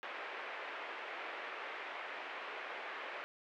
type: band-pass noise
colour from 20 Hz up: white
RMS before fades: -45 dBFS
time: 0.03-3.24 s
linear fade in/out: 0 ms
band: 390 to 2400 Hz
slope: 24 dB/octave
effects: none